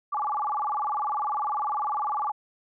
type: tone with vibrato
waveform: sine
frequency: 991 Hz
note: B5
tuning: 6 cents sharp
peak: -25 dBFS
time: 0.12-2.32 s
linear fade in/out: 10 ms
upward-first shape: square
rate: 20 Hz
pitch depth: 280 cents each way
effects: none